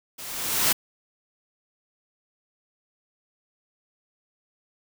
white noise with level ramp, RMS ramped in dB -39 to -19 dBFS, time 0.18-0.73 s, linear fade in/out 10 ms, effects none

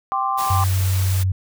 sine chord, G suspended fourth, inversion none, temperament equal, 784 / 1046.5 / 1174.7 Hz, G5 / C6 / D6, 0 / 0 / 0 cents, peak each -23 dBFS, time 0.12-0.64 s, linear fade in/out 0 ms
white noise, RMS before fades -30 dBFS, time 0.37-1.24 s, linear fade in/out 20 ms
sine tone, 94 Hz, F#2, 28 cents sharp, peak -16 dBFS, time 0.5-1.32 s, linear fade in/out 5 ms
effects none

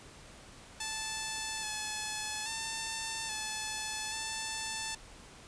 5% pulse tone with pitch steps, 877 / 859 / 893 / 866 / 884 Hz, A5 / A5 / A5 / A5 / A5, -6 / -42 / +25 / -28 / +8 cents, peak -23 dBFS, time 0.8-4.95 s, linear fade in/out 5 ms, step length 830 ms, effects pink hiss -53 dBFS RMS until 5.47 s + resampled to 22050 Hz

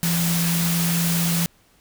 sine tone in noise, 169.7 Hz, F3, 49 cents flat, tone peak -20 dBFS, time 0.03-1.46 s, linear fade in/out 0 ms, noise white, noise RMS -25 dBFS, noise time 0.03-1.46 s, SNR +2 dB, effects pink hiss -58 dBFS RMS until 1.8 s

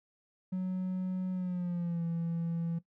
triangle tone with pitch glide, 185 to 167.7 Hz, F#3 to E3, 0 to +30 cents, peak -28 dBFS, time 0.52-2.79 s, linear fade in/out 10 ms, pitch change -170 cents, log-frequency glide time 1.32-2.04 s, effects noise-tail reverb RT60 0.1 s tail -17 dB re dry + tanh soft clip ceiling -25 dBFS

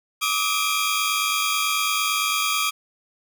sawtooth tone cluster, 1170 / 1269 / 2389 / 3265 Hz, D6 / D#6 / D7 / G#7, -7 / +34 / +29 / -30 cents, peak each -23 dBFS, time 0.21-2.71 s, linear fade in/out 20 ms, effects none

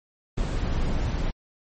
brown noise, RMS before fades -25 dBFS, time 0.37-1.31 s, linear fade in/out 10 ms, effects MP3 32 kbps

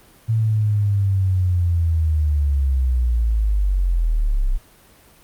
sine linear sweep, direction down, 113.3 to 30.87 Hz, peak -15 dBFS, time 0.28-4.58 s, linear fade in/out 20 ms, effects pink hiss -50 dBFS RMS until 5.23 s + Opus 32 kbps

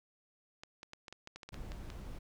clicks, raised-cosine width 0.2 ms, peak -30 dBFS, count 12, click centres 0.635 / 0.831 / 0.934 / 1.082 / 1.126 / 1.274 / 1.36 / 1.432 / 1.49 / 1.543 / 1.719 / 1.902 s
brown noise, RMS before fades -45 dBFS, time 1.52-2.19 s, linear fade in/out 10 ms
effects none

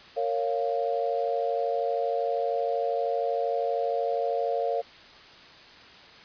sine chord, Bb minor, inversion none, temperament equal with one note detuned, 461.6 / 554.4 / 698.5 Hz, Bb4 / Db5 / F5, -17 / 0 / 0 cents, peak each -29 / -29 / -29 dBFS, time 0.16-4.82 s, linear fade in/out 20 ms, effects white hiss -49 dBFS RMS until 6.24 s + resampled to 11025 Hz

